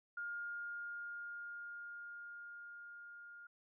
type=tone with level ramp; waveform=sine; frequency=1415 Hz; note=F6; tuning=22 cents sharp; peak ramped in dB=-40 to -52 dBFS; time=0.17-3.47 s; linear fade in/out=5 ms; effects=none

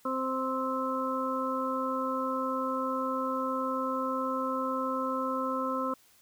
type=harmonic tone; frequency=261.7 Hz; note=C4; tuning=in tune; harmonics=1 / 2 / 4 / 5; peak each=-34 / -34 / -34 / -34 dBFS; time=0.05-5.94 s; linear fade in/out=5 ms; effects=white hiss -62 dBFS RMS until 6.21 s

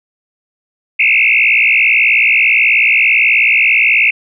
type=tone with frequency modulation; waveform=sine; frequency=2422 Hz; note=D#7; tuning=47 cents flat; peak=-7 dBFS; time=0.99-4.11 s; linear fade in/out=10 ms; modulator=58.4 Hz; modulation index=5; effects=none

